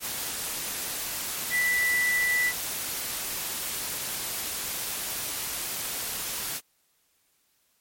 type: tone in noise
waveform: sine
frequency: 1975.5 Hz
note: B6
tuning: in tune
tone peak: -22 dBFS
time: 1.5-2.53 s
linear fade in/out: 50 ms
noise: white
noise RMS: -32 dBFS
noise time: 0-6.61 s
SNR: +7 dB
effects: white hiss -69 dBFS RMS until 7.8 s + MP3 64 kbps